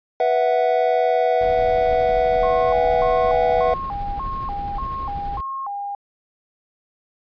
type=chord; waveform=triangle; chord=B suspended fourth; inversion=none; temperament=equal with one note detuned; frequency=491 / 659.3 / 740 Hz; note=B4 / E5 / F#5; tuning=-10 / 0 / 0 cents; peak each=-18 dBFS; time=0.2-3.74 s; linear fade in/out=2 ms
type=noise with tremolo; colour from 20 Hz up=brown; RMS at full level=-30 dBFS; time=1.41-5.41 s; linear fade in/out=5 ms; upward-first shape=triangle; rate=12 Hz; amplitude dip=35%
type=tone with vibrato; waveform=sine; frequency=932.3 Hz; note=A#5; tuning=in tune; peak=-25 dBFS; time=2.43-5.95 s; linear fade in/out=2 ms; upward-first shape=square; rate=1.7 Hz; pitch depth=250 cents each way
effects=resampled to 11025 Hz